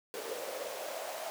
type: noise with high-pass filter sweep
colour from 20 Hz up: pink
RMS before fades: -40 dBFS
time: 0.14-1.3 s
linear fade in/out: 0 ms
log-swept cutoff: 450 to 680 Hz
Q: 5.4
effects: none